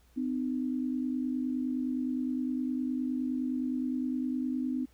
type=tone pair together; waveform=sine; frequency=254.4 / 304.1 Hz; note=C4 / D#4; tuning=-48 / -40 cents; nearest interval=minor third; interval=308 cents; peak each=-30 / -35 dBFS; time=0.16-4.86 s; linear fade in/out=20 ms; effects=added 60 Hz sine -61 dBFS peak until 4.93 s + pink hiss -67 dBFS RMS until 4.93 s